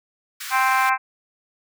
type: high-pass noise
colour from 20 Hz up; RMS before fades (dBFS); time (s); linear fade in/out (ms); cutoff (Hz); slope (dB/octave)
pink; -33; 0.4-0.9; 10; 1200; 48
type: harmonic tone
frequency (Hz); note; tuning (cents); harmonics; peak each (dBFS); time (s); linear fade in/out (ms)
261.6; C4; 0; 3 / 4 / 5 / 6 / 7 / 8 / 9 / 10; -22 / -20 / -28 / -23 / -34 / -29 / -28 / -36; 0.5-0.98; 50
effects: none